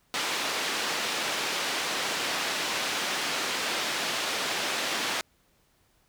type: band-pass noise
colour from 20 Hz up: white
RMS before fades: -30 dBFS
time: 0.14-5.21 s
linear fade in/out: 0 ms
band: 240 to 4100 Hz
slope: 12 dB/octave
effects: pink hiss -67 dBFS RMS until 6.08 s